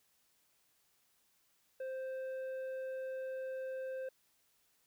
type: tone with tanh clipping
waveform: triangle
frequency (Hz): 523.3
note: C5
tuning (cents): 0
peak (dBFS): -40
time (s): 1.8-4.09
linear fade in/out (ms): 5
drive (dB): 11
effects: white hiss -74 dBFS RMS until 4.86 s